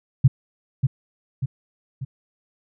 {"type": "tone with echo", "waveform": "sine", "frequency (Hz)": 131.8, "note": "C3", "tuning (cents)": 13, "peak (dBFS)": -8, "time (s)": [0.24, 0.28], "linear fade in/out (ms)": 10, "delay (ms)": 590, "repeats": 3, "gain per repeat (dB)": -6, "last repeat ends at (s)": 2.05, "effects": []}